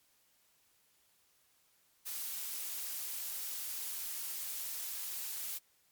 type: noise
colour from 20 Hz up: blue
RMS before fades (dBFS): -40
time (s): 2.05-5.59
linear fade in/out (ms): 20
effects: white hiss -71 dBFS RMS until 5.91 s + MP3 96 kbps